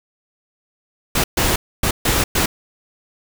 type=noise bursts at uneven times; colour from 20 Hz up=pink; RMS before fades=-17 dBFS; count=5; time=1.15-1.24 / 1.37-1.56 / 1.83-1.91 / 2.05-2.24 / 2.35-2.46 s; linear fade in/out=5 ms; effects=none